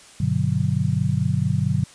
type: chord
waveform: sine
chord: G major seventh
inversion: none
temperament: just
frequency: 98 / 122.5 / 147 / 183.75 Hz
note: G2 / B2 / D3 / F#3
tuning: 0 / -14 / +2 / -12 cents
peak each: -25 / -23 / -23 / -25 dBFS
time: 0.2-1.84 s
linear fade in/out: 5 ms
effects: white hiss -47 dBFS RMS until 1.94 s + resampled to 22050 Hz